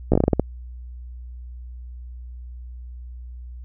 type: slowing click train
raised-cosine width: 2 ms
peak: -3 dBFS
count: 9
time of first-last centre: 0.12-0.396 s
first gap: 15 ms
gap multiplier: 1.23
effects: added 61 Hz sine -34 dBFS peak until 3.64 s